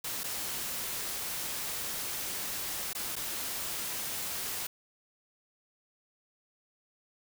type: noise with dropouts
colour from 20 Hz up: white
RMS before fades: -36 dBFS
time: 0.04-4.67 s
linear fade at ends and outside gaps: 5 ms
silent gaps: 0.235-0.239 / 2.932-2.949 / 3.156-3.163 s
effects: none